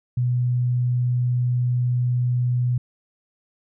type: tone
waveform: sine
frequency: 123.47 Hz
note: B2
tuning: in tune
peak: -18 dBFS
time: 0.17-2.78 s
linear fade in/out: 5 ms
effects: none